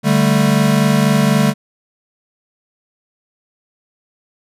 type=chord; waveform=square; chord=D suspended fourth; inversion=none; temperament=equal; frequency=146.83 / 196 / 220 Hz; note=D3 / G3 / A3; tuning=0 / 0 / 0 cents; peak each=-16 dBFS; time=0.03-1.54 s; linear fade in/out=50 ms; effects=resampled to 32000 Hz